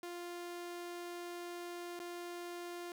sawtooth tone with dropouts, 349.2 Hz, F4, in tune, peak -39 dBFS, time 0.03-2.92 s, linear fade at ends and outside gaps 2 ms, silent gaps 1.992-1.999 s, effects none

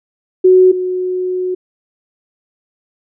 sine tone pair in turn, 370.2 / 366.6 Hz, F#4 / F#4, +1 / -16 cents, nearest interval unison, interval 17 cents, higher first, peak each -4 / -15 dBFS, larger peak first, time 0.44-0.72 / 0.72-1.55 s, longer second, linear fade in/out 10 ms, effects none

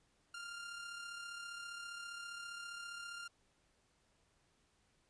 sawtooth tone with amplitude modulation, 1396.9 Hz, F6, in tune, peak -40 dBFS, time 0.34-3.28 s, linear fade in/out 5 ms, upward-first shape sine, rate 35 Hz, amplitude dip 40%, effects pink hiss -75 dBFS RMS until 5.09 s + resampled to 22050 Hz

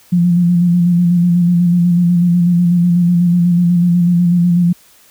sine tone with vibrato, 174.5 Hz, F3, 1 cent flat, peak -8 dBFS, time 0.12-4.73 s, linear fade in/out 10 ms, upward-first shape square, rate 8.1 Hz, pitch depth 28 cents each way, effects white hiss -47 dBFS RMS until 5.1 s

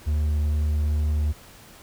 triangle tone, 75.2 Hz, D2, 42 cents sharp, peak -18 dBFS, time 0.06-1.33 s, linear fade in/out 20 ms, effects pink hiss -48 dBFS RMS until 1.82 s

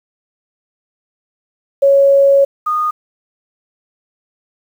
sine tone pair in turn, 554.4 / 1229.9 Hz, C#5 / D#6, 0 / -20 cents, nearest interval octave + major second, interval 1380 cents, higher second, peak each -6 / -13 dBFS, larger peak first, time 1.82-2.45 / 2.66-2.91 s, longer first, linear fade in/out 10 ms, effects 7-bit

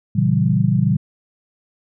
sine chord, A# diminished seventh, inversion none, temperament equal with one note detuned, 116.54 / 138.59 / 164.81 / 192.85 Hz, A#2 / C#3 / E3 / G3, 0 / 0 / 0 / -28 cents, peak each -19 dBFS, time 0.15-0.97 s, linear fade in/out 10 ms, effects none

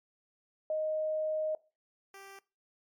sine / 10% pulse tone pair in turn, 622.3 / 392 Hz, D#5 / G4, 0 / 0 cents, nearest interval minor sixth, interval 800 cents, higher first, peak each -29 / -40 dBFS, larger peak first, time 0.7-1.55 / 2.14-2.39 s, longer first, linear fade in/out 2 ms, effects noise-tail reverb RT60 0.3 s tail -21 dB re dry + MP3 96 kbps

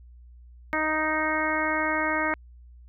harmonic tone, 311.1 Hz, D#4, in tune, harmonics 1 / 2 / 3 / 4 / 5 / 6 / 7, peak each -31 / -31 / -31 / -31 / -31 / -31 / -31 dBFS, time 0.73-2.34 s, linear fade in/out 0 ms, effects added 60 Hz sine -46 dBFS peak until 2.88 s

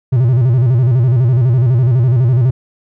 triangle tone with vibrato, 123.47 Hz, B2, in tune, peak -6 dBFS, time 0.12-2.51 s, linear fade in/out 10 ms, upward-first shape square, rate 12 Hz, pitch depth 110 cents each way, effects none

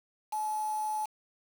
sine tone with quantisation, 858 Hz, A5, 44 cents flat, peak -30 dBFS, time 0.32-1.06 s, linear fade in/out 10 ms, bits 7, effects none

